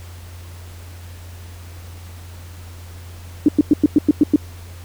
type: tone bursts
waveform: sine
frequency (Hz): 297.9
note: D4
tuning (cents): +25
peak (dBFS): -7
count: 8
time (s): 3.46-4.36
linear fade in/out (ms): 2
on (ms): 25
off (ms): 100
effects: added 87 Hz sine -34 dBFS peak until 4.84 s + pink hiss -44 dBFS RMS until 4.84 s